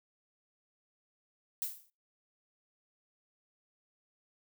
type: noise with exponential decay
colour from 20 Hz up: violet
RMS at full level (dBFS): -32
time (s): 1.62-1.9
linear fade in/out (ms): 0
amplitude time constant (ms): 59
effects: noise-tail reverb RT60 0.3 s tail -24 dB re dry